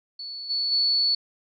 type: tone with level steps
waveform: sine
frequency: 4435 Hz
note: C#8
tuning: in tune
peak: -33 / -23 / -19 dBFS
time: 0.19-1.15 s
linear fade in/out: 5 ms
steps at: 0.49 / 0.71 s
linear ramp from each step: 20 ms
effects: none